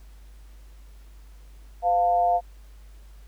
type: tone with amplitude modulation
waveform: sine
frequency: 701 Hz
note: F5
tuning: 6 cents sharp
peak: -15 dBFS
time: 1.82-2.41 s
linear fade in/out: 50 ms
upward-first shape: sine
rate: 194 Hz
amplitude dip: 65%
effects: added 50 Hz sine -44 dBFS peak until 3.27 s + pink hiss -60 dBFS RMS until 3.27 s